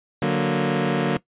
20% pulse chord, D augmented, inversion none, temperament equal, 146.83 / 185 / 233.1 Hz, D3 / F#3 / A#3, 0 / 0 / 0 cents, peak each -19 dBFS, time 0.22-1.17 s, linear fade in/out 2 ms, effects noise-tail reverb RT60 0.1 s tail -18 dB re dry + resampled to 8000 Hz

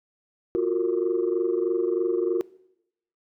sine tone cluster, 347.9 / 371.1 / 460.5 Hz, F4 / F#4 / A#4, -7 / +5 / -21 cents, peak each -24 / -24 / -26 dBFS, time 0.55-2.41 s, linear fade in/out 0 ms, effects noise-tail reverb RT60 0.8 s tail -21 dB re dry + tanh soft clip ceiling -15 dBFS

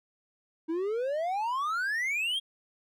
triangle exponential sweep, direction up, 313.5 to 3322 Hz, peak -26 dBFS, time 0.68-2.4 s, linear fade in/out 20 ms, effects none

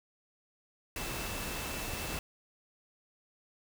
sine tone in noise, 2654 Hz, E7, 11 cents sharp, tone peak -46 dBFS, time 0.96-2.19 s, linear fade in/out 2 ms, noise pink, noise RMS -38 dBFS, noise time 0.96-2.19 s, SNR -11 dB, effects none

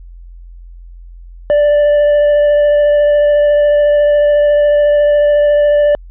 triangle tone with vibrato, 587.3 Hz, D5, in tune, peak -5 dBFS, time 1.5-5.95 s, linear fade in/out 0 ms, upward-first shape triangle, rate 14 Hz, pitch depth 11 cents each way, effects added 43 Hz sine -31 dBFS peak until 6.1 s + resampled to 8000 Hz

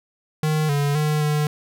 square tone with pitch steps, 154.4 / 143.4 / 151.7 / 149.9 Hz, D#3 / D3 / D#3 / D3, -13 / -41 / -44 / +36 cents, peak -19 dBFS, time 0.43-1.47 s, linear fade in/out 2 ms, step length 260 ms, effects none

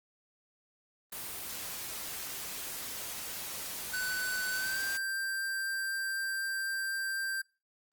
white noise, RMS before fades -40 dBFS, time 1.12-4.97 s, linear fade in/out 5 ms
square tone with pitch glide, 1504 to 1576 Hz, F#6 to G6, +28 to +9 cents, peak -33 dBFS, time 3.93-7.42 s, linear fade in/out 10 ms, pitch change +81 cents, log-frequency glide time 4.51-4.82 s
effects noise-tail reverb RT60 0.3 s tail -23 dB re dry + Opus 24 kbps

